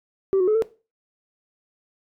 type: tone with pitch steps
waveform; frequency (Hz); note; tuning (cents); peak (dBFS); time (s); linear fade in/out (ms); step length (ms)
sine; 386.2 / 366.6 / 428.4 / 447.2; G4 / F#4 / A4 / A4; -26 / -16 / -46 / +28; -14; 0.33-0.622; 0; 73
effects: noise-tail reverb RT60 0.3 s tail -17 dB re dry + tanh soft clip ceiling -14 dBFS